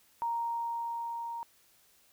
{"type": "tone with level ramp", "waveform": "sine", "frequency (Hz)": 932.3, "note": "A#5", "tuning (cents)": 0, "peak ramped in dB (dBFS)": [-29, -36], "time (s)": [0.22, 1.43], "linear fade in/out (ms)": 0, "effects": ["white hiss -65 dBFS RMS until 2.12 s"]}